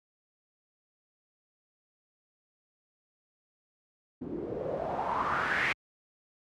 white noise with low-pass filter sweep, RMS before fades -32 dBFS, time 4.21-5.73 s, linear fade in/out 10 ms, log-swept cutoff 280 to 2200 Hz, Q 4.4, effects high-pass 60 Hz 12 dB/octave

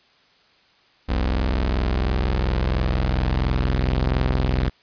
sawtooth tone pair together, 42.92 / 64.3 Hz, F1 / C2, -29 / -30 cents, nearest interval perfect fifth, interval 699 cents, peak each -19 / -17 dBFS, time 1.08-4.7 s, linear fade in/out 20 ms, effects white hiss -57 dBFS RMS until 4.82 s + resampled to 11025 Hz

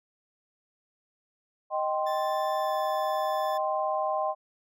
sine chord, C minor, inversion first, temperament equal with one note detuned, 622.3 / 779.5 / 1046.5 Hz, Eb5 / G5 / C6, 0 / -10 / 0 cents, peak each -29 / -30 / -31 dBFS, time 1.7-4.35 s, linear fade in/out 50 ms
20% pulse tone with pitch glide, 1760 to 1744.8 Hz, A6 to A6, 0 to -15 cents, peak -36 dBFS, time 2.06-3.58 s, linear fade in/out 10 ms, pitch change -15 cents, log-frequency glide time 2.59-2.72 s
effects none

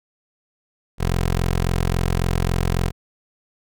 15% pulse tone, 43.65 Hz, F1, in tune, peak -12 dBFS, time 0.98-2.92 s, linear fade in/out 50 ms, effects none

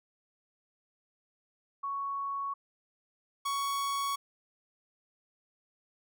sine / 45% pulse tone pair in turn, 1112 / 1116.1 Hz, C#6 / C#6, +5 / +11 cents, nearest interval unison, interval 6 cents, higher second, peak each -32 / -30 dBFS, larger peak second, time 1.83-2.54 / 3.45-4.16 s, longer neither, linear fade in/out 10 ms, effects none

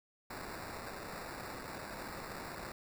blue noise with sample-and-hold, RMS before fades -45 dBFS, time 0.3-2.72 s, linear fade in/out 5 ms, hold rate 3150 Hz, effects none

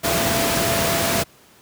sine tone in noise, 672 Hz, E5, 33 cents sharp, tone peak -24 dBFS, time 0.03-1.24 s, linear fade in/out 20 ms, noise pink, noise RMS -20 dBFS, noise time 0.03-1.24 s, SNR -7 dB, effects pink hiss -51 dBFS RMS until 1.61 s + high-pass 100 Hz 12 dB/octave

